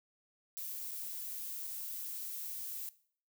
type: noise with dropouts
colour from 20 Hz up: violet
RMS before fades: -42 dBFS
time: 0.57-2.89 s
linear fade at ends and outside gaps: 0 ms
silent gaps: 0.91-0.916 / 1.67-1.673 s
effects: noise-tail reverb RT60 0.5 s tail -18 dB re dry